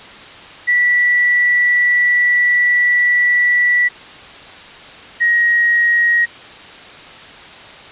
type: tone pair in turn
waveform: sine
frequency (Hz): 1955 / 1889.5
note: B6 / A#6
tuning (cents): -18 / +23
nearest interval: minor second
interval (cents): 59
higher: first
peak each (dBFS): -10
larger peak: neither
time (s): 0.67-3.89 / 5.2-6.26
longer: first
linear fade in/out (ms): 20
effects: white hiss -36 dBFS RMS until 7.91 s + resampled to 8000 Hz

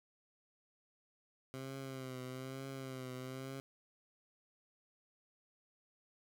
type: tone with vibrato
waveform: 15% pulse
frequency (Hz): 131.4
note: C3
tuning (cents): +8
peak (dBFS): -37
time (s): 1.54-3.6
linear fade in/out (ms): 0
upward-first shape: triangle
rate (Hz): 1.1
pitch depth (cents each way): 59
effects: none

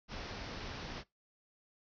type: low-pass noise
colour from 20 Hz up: pink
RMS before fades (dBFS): -44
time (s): 0.08-1.04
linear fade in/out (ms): 50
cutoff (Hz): 5800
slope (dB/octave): 96
effects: noise-tail reverb RT60 0.2 s tail -22 dB re dry

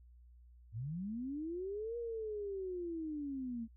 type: linear two-way sweep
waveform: sine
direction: up then down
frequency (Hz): 98.4 to 476.4 to 221.2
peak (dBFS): -38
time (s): 0.72-3.68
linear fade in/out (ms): 50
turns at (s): 1.97
effects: added 60 Hz sine -57 dBFS peak until 3.76 s

